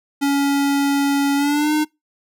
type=tone with pitch glide; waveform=square; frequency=280.8 to 304.5 Hz; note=C#4 to D#4; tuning=+22 to -37 cents; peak=-16 dBFS; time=0.21-1.85 s; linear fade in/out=20 ms; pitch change=+141 cents; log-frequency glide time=1.36-1.73 s; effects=noise-tail reverb RT60 0.2 s tail -24 dB re dry